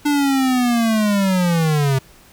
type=linear sweep; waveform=square; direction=down; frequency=295.3 to 130.81 Hz; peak=-15 dBFS; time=0.05-1.99 s; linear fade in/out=10 ms; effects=pink hiss -48 dBFS RMS until 2.32 s